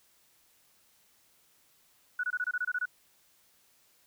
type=tone bursts; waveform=sine; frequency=1472 Hz; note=F#6; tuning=9 cents flat; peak=-28 dBFS; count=10; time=2.19-2.856 s; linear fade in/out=5 ms; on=45 ms; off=24 ms; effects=white hiss -66 dBFS RMS until 4.06 s